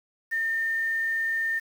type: tone with quantisation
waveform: sine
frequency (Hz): 1812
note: A#6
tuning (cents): -50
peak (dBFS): -24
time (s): 0.31-1.6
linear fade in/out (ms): 20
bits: 8
effects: none